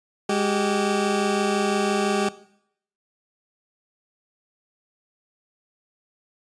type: tone pair together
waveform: 20% pulse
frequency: 205.5 / 385.1 Hz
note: G#3 / G4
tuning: -18 / -31 cents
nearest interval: major seventh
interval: 1087 cents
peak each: -18 / -19 dBFS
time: 0.29-2.29 s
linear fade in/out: 5 ms
effects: noise-tail reverb RT60 0.7 s tail -18 dB re dry + resampled to 22050 Hz